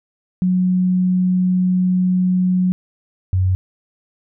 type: tone pair in turn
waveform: sine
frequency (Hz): 183 / 92.99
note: F#3 / F#2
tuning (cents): -19 / +9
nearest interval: octave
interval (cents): 1172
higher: first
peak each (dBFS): -13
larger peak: neither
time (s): 0.42-2.72 / 3.33-3.55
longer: first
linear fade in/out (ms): 0
effects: none